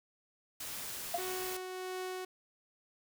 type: noise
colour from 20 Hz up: white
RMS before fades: -42 dBFS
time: 0.6-1.57 s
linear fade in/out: 5 ms
type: tone with exponential decay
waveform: sine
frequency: 693 Hz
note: F5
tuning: 14 cents flat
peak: -27 dBFS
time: 1.14-1.24 s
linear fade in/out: 5 ms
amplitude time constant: 21 ms
type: tone with tremolo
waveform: sawtooth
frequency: 370 Hz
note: F#4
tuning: in tune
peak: -33 dBFS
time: 1.18-2.25 s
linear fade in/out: 5 ms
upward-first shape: triangle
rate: 1.5 Hz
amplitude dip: 35%
effects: none